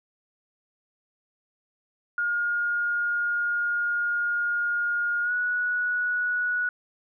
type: tone with pitch glide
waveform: sine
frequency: 1424 to 1465.7 Hz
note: F6 to F#6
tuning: +33 to -17 cents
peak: -23 dBFS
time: 2.18-6.69 s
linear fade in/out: 2 ms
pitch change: +50 cents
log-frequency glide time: 5.23-5.32 s
effects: none